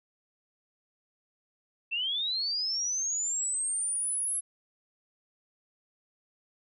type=linear sweep; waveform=sine; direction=up; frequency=2637 to 11000 Hz; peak=-28 dBFS; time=1.91-4.41 s; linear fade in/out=20 ms; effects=none